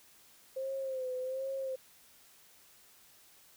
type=tone with vibrato; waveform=sine; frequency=523.3 Hz; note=C5; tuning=in tune; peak=-34 dBFS; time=0.56-1.76 s; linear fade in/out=10 ms; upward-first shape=sine; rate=1.3 Hz; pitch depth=54 cents each way; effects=white hiss -61 dBFS RMS until 3.56 s